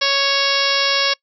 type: harmonic tone with a mistuned harmonic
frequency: 554.4 Hz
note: C#5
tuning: in tune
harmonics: 1 / 2 / 3 / 4 / 5 / 6 / 7 / 8 / 9 / 10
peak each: -24 / -24 / -24 / -24 / -24 / -24 / -24 / -24 / -24 / -24 dBFS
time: 0.01-1.14 s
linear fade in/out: 10 ms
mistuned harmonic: 9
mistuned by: +16 cents
effects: noise-tail reverb RT60 0.1 s tail -24 dB re dry